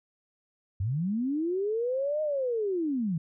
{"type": "linear two-way sweep", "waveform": "sine", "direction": "up then down", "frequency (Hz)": [87.31, 622.3, 152.1], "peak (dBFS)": -26, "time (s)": [0.8, 3.18], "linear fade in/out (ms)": 5, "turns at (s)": 2.22, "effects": []}